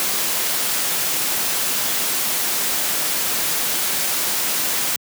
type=noise; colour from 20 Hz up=white; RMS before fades=-21 dBFS; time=0-4.96 s; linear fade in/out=0 ms; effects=high-pass 150 Hz 12 dB/octave